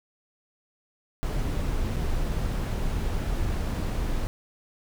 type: noise with dropouts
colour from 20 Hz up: brown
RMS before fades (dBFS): -27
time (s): 1.23-4.27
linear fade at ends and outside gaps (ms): 0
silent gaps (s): 1.962-1.967
effects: none